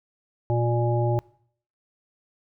harmonic tone, 118.8 Hz, A#2, 33 cents sharp, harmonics 1 / 3 / 5 / 7, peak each -22 / -27 / -29 / -30 dBFS, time 0.5-1.19 s, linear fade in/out 0 ms, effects noise-tail reverb RT60 0.6 s tail -23 dB re dry

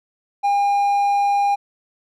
triangle tone, 807 Hz, G#5, 50 cents flat, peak -13 dBFS, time 0.43-1.56 s, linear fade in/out 20 ms, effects none

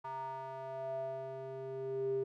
square tone with band-pass filter sweep, 133 Hz, C3, 29 cents sharp, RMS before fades -40 dBFS, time 0.04-2.24 s, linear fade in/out 10 ms, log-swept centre 1000 to 380 Hz, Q 6.9, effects none

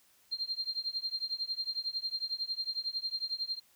sine tone with tremolo, 4186 Hz, C8, in tune, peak -29 dBFS, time 0.31-3.6 s, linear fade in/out 20 ms, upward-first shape triangle, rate 11 Hz, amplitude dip 100%, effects white hiss -66 dBFS RMS until 3.75 s

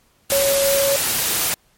sine tone in noise, 554.4 Hz, C#5, in tune, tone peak -16 dBFS, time 0.32-0.96 s, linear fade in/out 0 ms, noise white, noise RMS -20 dBFS, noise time 0.3-1.54 s, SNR +1 dB, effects pink hiss -59 dBFS RMS until 1.77 s + MP3 64 kbps

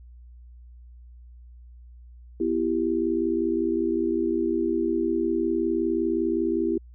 sine chord, E minor, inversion second, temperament equal with one note detuned, 246.9 / 332.3 / 392 Hz, B3 / E4 / G4, 0 / +14 / 0 cents, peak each -29 / -24 / -27 dBFS, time 2.4-6.78 s, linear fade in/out 5 ms, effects added 60 Hz sine -44 dBFS peak until 6.94 s

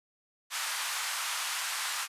pink band-pass noise, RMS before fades -34 dBFS, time 0.5-2.08 s, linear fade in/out 50 ms, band 1000 to 12000 Hz, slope 24 dB/octave, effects resampled to 32000 Hz

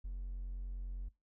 triangle tone with hard clipping, 44.89 Hz, F1, 48 cents sharp, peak -39 dBFS, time 0.04-1.09 s, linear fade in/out 10 ms, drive 4 dB, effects noise-tail reverb RT60 0.2 s tail -21 dB re dry

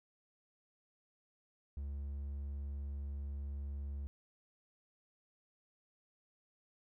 triangle tone, 70.4 Hz, C#2, 27 cents sharp, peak -37 dBFS, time 1.77-4.07 s, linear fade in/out 0 ms, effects none

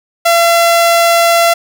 sawtooth tone, 679 Hz, F5, 49 cents flat, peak -3 dBFS, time 0.25-1.54 s, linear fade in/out 10 ms, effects none

